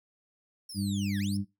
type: linear two-way sweep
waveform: 25% pulse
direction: down then up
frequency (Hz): 5490 to 1605 to 5490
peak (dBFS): -36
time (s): 0.69-1.37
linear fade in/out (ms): 5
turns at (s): 1.19
type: harmonic tone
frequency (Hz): 99.5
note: G2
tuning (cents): +26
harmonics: 1 / 2 / 3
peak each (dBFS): -33 / -30 / -38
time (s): 0.74-1.45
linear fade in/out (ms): 50
effects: noise-tail reverb RT60 0.2 s tail -18 dB re dry